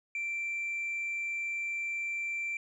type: tone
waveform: sine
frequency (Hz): 2349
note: D7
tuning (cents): 0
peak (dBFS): -30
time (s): 0.15-2.57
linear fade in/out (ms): 2
effects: tanh soft clip ceiling -30 dBFS